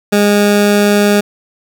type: tone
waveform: 20% pulse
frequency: 205.4 Hz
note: G#3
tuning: 19 cents flat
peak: -3 dBFS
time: 0.12-1.21 s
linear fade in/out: 10 ms
effects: none